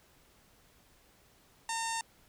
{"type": "tone with low-pass filter", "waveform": "sawtooth", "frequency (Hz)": 910, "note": "A#5", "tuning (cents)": -42, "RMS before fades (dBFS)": -35, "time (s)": [1.69, 2.01], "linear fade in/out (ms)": 2, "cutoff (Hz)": 8100, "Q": 3.2, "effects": ["pink hiss -64 dBFS RMS until 2.28 s"]}